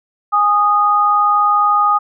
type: tone pair together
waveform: sine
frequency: 825.6 / 1237 Hz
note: G#5 / D#6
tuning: -10 / -10 cents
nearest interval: perfect fifth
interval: 700 cents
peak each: -16 / -11 dBFS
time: 0.32-1.99 s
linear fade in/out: 20 ms
effects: none